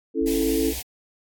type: chord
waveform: sine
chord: A major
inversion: first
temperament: just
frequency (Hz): 275 / 330 / 440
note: C#4 / E4 / A4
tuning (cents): -14 / +2 / 0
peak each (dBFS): -24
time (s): 0.14-0.74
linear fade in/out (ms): 50
type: linear sweep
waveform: sine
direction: up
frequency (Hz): 42.4 to 65.41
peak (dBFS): -33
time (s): 0.21-0.8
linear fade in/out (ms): 10
type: band-stop noise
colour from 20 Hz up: white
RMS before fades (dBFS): -33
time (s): 0.26-0.83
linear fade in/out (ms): 20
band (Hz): 910 to 1800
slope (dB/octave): 48
effects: AAC 64 kbps